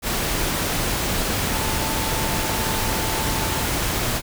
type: tone in noise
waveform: sine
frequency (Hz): 884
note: A5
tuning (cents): +8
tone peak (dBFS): -31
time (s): 1.48-3.68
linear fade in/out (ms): 50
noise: pink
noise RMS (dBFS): -23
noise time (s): 0.02-4.22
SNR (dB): -11
effects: none